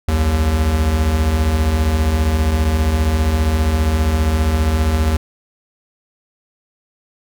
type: beating tone pair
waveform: square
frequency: 63.7 / 78.7 Hz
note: C2 / D#2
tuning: -46 / +20 cents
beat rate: 15 Hz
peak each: -21 / -15 dBFS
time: 0.08-5.17 s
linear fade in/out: 5 ms
effects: none